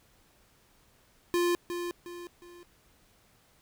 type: tone with echo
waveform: square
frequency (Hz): 349.2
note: F4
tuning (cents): 0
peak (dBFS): -25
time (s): 1.34-1.55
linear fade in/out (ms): 0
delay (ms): 360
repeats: 3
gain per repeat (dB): -8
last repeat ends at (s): 2.63
effects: pink hiss -64 dBFS RMS until 3.61 s